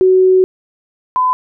sine tone pair in turn, 373.2 / 1012.6 Hz, F#4 / B5, +15 / +43 cents, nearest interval octave + perfect fourth, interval 1728 cents, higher second, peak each -6 / -10 dBFS, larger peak first, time 0.01-0.44 / 1.16-1.33 s, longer first, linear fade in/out 0 ms, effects none

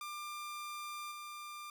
sawtooth tone with level steps, 1193 Hz, D6, 27 cents sharp, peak -38 / -41 dBFS, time 0.01-1.7 s, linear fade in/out 2 ms, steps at 1.11 s, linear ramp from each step 10 ms, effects none

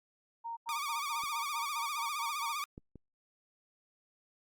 sine tone bursts, 926 Hz, A#5, 12 cents flat, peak -37 dBFS, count 10, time 0.44-2.532 s, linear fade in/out 20 ms, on 130 ms, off 88 ms
sawtooth tone with vibrato, 1169 Hz, D6, 8 cents flat, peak -31 dBFS, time 0.69-2.64 s, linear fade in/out 0 ms, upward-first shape sine, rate 15 Hz, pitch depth 91 cents each way
clicks, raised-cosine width 3 ms, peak -42 / -33 / -36 dBFS, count 3, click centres 1.237 / 2.779 / 2.957 s
effects Opus 48 kbps

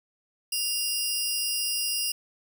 15% pulse tone pair together, 2794 / 4978 Hz, F7 / D#8, 0 / 0 cents, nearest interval minor seventh, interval 1000 cents, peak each -22 / -22 dBFS, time 0.52-2.12 s, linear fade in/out 5 ms, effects none

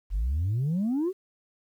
sine exponential sweep, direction up, 43.65 to 396.9 Hz, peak -22 dBFS, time 0.1-1.13 s, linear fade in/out 50 ms, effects tanh soft clip ceiling -22 dBFS + 10-bit

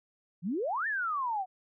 sine exponential two-way sweep, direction up then down, 154.5 to 1829 to 725 Hz, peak -29 dBFS, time 0.42-1.46 s, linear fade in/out 50 ms, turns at 0.87 s, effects none

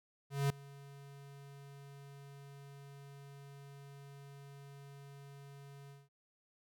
square tone with ADSR envelope, 140 Hz, C#3, 18 cents sharp, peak -29 dBFS, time 0.3-6.09 s, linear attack 200 ms, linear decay 4 ms, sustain -23 dB, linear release 190 ms, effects none

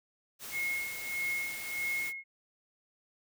white noise, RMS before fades -43 dBFS, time 0.39-2.13 s, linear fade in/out 50 ms
sine tone with tremolo, 2163 Hz, C#7, 43 cents flat, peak -30 dBFS, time 0.51-2.24 s, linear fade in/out 50 ms, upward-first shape sine, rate 1.6 Hz, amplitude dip 70%
effects none

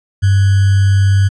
sine tone with sample-and-hold, 98 Hz, G2, in tune, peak -7 dBFS, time 0.22-1.29 s, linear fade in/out 20 ms, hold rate 1575 Hz, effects resampled to 22050 Hz

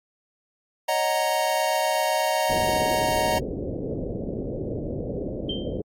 square chord, D# minor seventh, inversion third, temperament equal, 554.4 / 622.3 / 740 / 932.3 Hz, C#5 / D#5 / F#5 / A#5, 0 / 0 / 0 / 0 cents, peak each -31 / -26 / -28 / -27 dBFS, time 0.88-3.39 s, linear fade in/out 10 ms
white low-pass noise, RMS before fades -30 dBFS, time 2.49-5.82 s, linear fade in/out 10 ms, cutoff 550 Hz, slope 48 dB/octave
sine tone with exponential decay, 3138 Hz, G7, 1 cent sharp, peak -26 dBFS, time 5.49-5.8 s, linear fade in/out 5 ms, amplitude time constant 67 ms
effects AAC 48 kbps

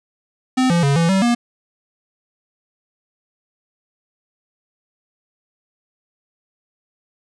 square tone with pitch steps, 257.1 / 171.3 / 140.1 / 167.3 / 192.2 / 238.3 Hz, C4 / F3 / C#3 / E3 / G3 / A#3, -30 / -33 / +19 / +26 / -34 / +38 cents, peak -14 dBFS, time 0.57-1.35 s, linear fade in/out 10 ms, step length 130 ms, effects resampled to 22050 Hz + 7-bit

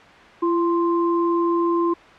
sine tone pair together, 339.9 / 1046.5 Hz, F4 / C6, -47 / 0 cents, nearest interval octave + perfect fifth, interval 1947 cents, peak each -18 / -23 dBFS, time 0.42-1.94 s, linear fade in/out 10 ms, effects white hiss -44 dBFS RMS until 2.18 s + low-pass 2000 Hz 12 dB/octave

